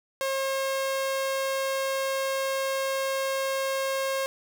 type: tone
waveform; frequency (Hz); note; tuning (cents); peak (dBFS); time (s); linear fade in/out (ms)
sawtooth; 538; C5; +48; -22; 0.21-4.26; 0
effects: none